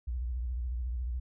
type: tone with vibrato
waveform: sine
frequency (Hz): 61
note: B1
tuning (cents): -21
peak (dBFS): -31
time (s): 0.07-1.2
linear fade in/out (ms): 10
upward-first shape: sine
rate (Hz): 14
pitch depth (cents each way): 140
effects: none